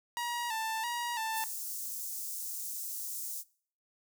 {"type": "tone with vibrato", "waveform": "sawtooth", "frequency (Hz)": 920, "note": "A#5", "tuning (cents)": -23, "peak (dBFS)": -29, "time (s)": [0.17, 1.44], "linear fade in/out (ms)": 0, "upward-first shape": "square", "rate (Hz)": 1.5, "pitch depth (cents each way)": 63}
{"type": "high-pass noise", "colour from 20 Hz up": "white", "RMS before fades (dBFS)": -39, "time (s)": [1.32, 3.44], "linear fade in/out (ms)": 50, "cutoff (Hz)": 6000, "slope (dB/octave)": 24}
{"effects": ["noise-tail reverb RT60 0.5 s tail -22 dB re dry"]}